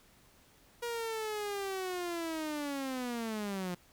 sawtooth linear sweep, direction down, 478.2 to 174.61 Hz, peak -31 dBFS, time 0.82-3.75 s, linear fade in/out 10 ms, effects pink hiss -63 dBFS RMS until 3.92 s

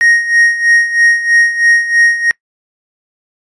triangle tone with tremolo, 1870 Hz, A#6, 5 cents sharp, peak -3 dBFS, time 0.01-2.31 s, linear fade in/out 0 ms, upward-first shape sine, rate 3.1 Hz, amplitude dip 75%, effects noise-tail reverb RT60 0.1 s tail -24 dB re dry + resampled to 22050 Hz

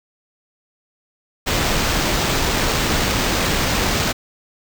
pink noise with sample-and-hold, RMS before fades -19 dBFS, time 1.46-4.13 s, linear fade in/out 20 ms, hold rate 11025 Hz, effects none

